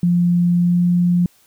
sine tone with pitch glide, 174.7 to 175.92 Hz, F3 to F3, +1 to +13 cents, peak -12 dBFS, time 0.03-1.26 s, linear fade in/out 2 ms, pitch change +12 cents, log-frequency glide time 0.59-0.83 s, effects white hiss -55 dBFS RMS until 1.46 s

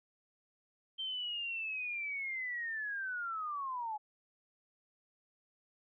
sine linear sweep, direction down, 3141 to 830 Hz, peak -36 dBFS, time 0.98-3.98 s, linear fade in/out 20 ms, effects none

